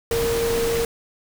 sine tone in noise, 463.1 Hz, A#4, 11 cents flat, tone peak -20 dBFS, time 0.11-0.85 s, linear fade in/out 2 ms, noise pink, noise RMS -27 dBFS, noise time 0.11-0.85 s, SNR +4 dB, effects none

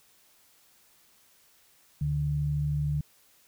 sine tone pair together, 73.57 / 146.83 Hz, D2 / D3, +4 / 0 cents, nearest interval octave, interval 1196 cents, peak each -33 / -26 dBFS, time 2.01-3.01 s, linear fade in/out 5 ms, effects white hiss -62 dBFS RMS until 3.47 s

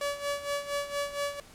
sawtooth tone with tremolo, 572 Hz, D5, 46 cents flat, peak -24 dBFS, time 0.01-1.4 s, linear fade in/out 2 ms, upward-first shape sine, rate 4.3 Hz, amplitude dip 75%, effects pink hiss -53 dBFS RMS until 1.54 s + low-pass 12000 Hz 12 dB/octave

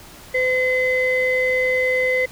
sine tone pair together, 510 / 2040 Hz, C5 / C7, -44 / -44 cents, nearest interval 2 octaves, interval 2400 cents, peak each -18 dBFS, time 0.34-2.26 s, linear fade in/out 10 ms, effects tanh soft clip ceiling -11 dBFS + pink hiss -42 dBFS RMS until 2.31 s

